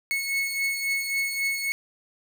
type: beating tone pair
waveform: 40% pulse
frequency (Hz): 2197 / 2200.7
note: C#7 / C#7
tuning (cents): -16 / -13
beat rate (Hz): 3.7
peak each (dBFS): -25 / -31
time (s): 0.11-1.72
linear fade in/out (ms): 0
effects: none